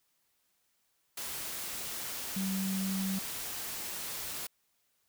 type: tone in noise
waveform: sine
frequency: 191.6 Hz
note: G3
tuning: 39 cents flat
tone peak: -31 dBFS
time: 2.36-3.19 s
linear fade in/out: 5 ms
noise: white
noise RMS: -39 dBFS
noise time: 1.17-4.47 s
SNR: +5 dB
effects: white hiss -75 dBFS RMS until 5.08 s